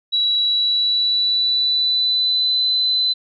sine tone with pitch glide, 3909 to 4024 Hz, B7 to B7, -19 to +32 cents, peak -15 dBFS, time 0.12-3.14 s, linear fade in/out 20 ms, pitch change +51 cents, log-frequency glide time 0.39-2.68 s, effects none

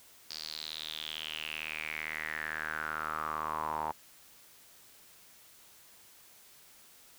sawtooth tone with band-pass filter sweep, 77.78 Hz, D#2, in tune, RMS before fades -38 dBFS, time 0.3-3.92 s, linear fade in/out 5 ms, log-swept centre 4800 to 890 Hz, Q 6.9, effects white hiss -58 dBFS RMS until 7.18 s

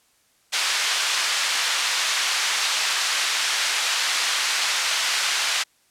white band-pass noise, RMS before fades -23 dBFS, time 0.52-5.64 s, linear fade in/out 20 ms, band 1100 to 5100 Hz, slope 12 dB/octave, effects white hiss -62 dBFS RMS until 5.9 s + low-pass 11000 Hz 12 dB/octave

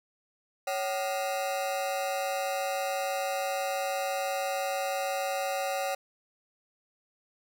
40% pulse ring-modulated tone, 659.3 Hz, E5, in tune, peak -25 dBFS, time 0.67-5.95 s, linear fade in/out 5 ms, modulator 103 Hz, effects none

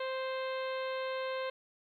harmonic tone, 523.3 Hz, C5, in tune, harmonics 1 / 2 / 3 / 4 / 5 / 6 / 7 / 8, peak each -35 / -41 / -45 / -47 / -49 / -51 / -52 / -53 dBFS, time 0-1.5 s, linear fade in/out 5 ms, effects 12-bit

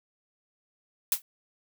blue noise with exponential decay, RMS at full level -19 dBFS, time 1.12-1.22 s, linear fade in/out 2 ms, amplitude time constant 20 ms, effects none

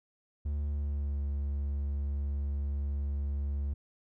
triangle tone with pitch glide, 72.9 to 70.78 Hz, D2 to C#2, -12 to +37 cents, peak -28 dBFS, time 0.45-3.74 s, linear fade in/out 10 ms, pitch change -51 cents, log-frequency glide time 0.64-1.21 s, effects none

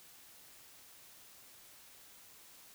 silence, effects white hiss -58 dBFS RMS until 2.74 s

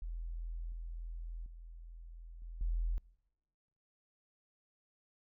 sine tone with level steps, 41.71 Hz, E1, 21 cents sharp, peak -38 / -40 / -47 / -43 / -31 dBFS, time 0.02-2.98 s, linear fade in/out 0 ms, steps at 0.72 / 1.46 / 2.42 / 2.61 s, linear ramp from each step 2 ms, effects noise-tail reverb RT60 1.0 s tail -24 dB re dry

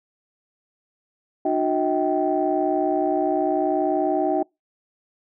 sine tone cluster, 303 / 363.3 / 636 / 777 Hz, D#4 / F#4 / D#5 / G5, -46 / -32 / +38 / -16 cents, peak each -24 dBFS, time 1.45-4.43 s, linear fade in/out 5 ms, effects noise-tail reverb RT60 0.2 s tail -26 dB re dry + tanh soft clip ceiling -9 dBFS

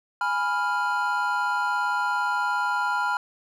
triangle chord, F diminished, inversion first, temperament equal, 830.6 / 987.8 / 1396.9 Hz, Ab5 / Cb6 / F6, 0 / 0 / 0 cents, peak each -27 / -25 / -24 dBFS, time 0.21-3.17 s, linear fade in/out 2 ms, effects none

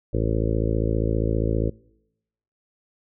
harmonic tone, 55 Hz, A1, in tune, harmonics 1 / 2 / 3 / 4 / 5 / 6 / 7 / 8 / 9 / 10, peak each -25 / -25 / -32 / -32 / -33 / -30 / -32 / -31 / -32 / -35 dBFS, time 0.13-1.7 s, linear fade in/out 10 ms, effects noise-tail reverb RT60 0.9 s tail -25 dB re dry

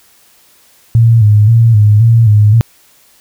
sine tone with vibrato, 110 Hz, A2, in tune, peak -3 dBFS, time 0.95-2.61 s, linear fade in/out 0 ms, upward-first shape square, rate 1.9 Hz, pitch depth 79 cents each way, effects white hiss -47 dBFS RMS until 3.2 s

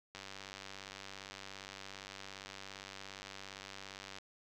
click train, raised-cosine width 0.2 ms, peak -29 dBFS, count 394, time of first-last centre 0.15-4.185 s, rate 97.4 Hz, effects none

